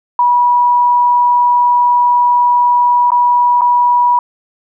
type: tone with dropouts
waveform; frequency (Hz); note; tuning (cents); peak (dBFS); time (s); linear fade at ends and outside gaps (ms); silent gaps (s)
sine; 972; B5; -28; -7; 0.19-4.19; 2; 3.105-3.118 / 3.61-3.617
effects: none